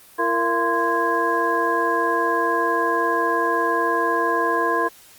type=tone cluster; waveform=sine; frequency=337.8 / 462.8 / 681 / 1037 / 1648 Hz; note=E4 / A#4 / F5 / C6 / G#6; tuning=+42 / -13 / -44 / -16 / -14 cents; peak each=-26 / -25 / -27 / -21 / -25 dBFS; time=0.18-4.89 s; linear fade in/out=20 ms; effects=white hiss -48 dBFS RMS until 5.18 s + Opus 32 kbps